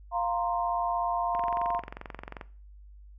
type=chord; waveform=sine; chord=F suspended fourth; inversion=none; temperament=just; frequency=698.5 / 931.3 / 1047.7 Hz; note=F5 / Bb5 / C6; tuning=0 / -2 / +2 cents; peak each=-29 / -31 / -32 dBFS; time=0.11-1.82 s; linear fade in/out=50 ms
type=click train; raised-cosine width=0.5 ms; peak=-23 dBFS; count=25; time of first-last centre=1.35-2.412 s; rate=22.6 Hz
effects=noise-tail reverb RT60 0.4 s tail -18 dB re dry + added 50 Hz sine -47 dBFS peak until 3.18 s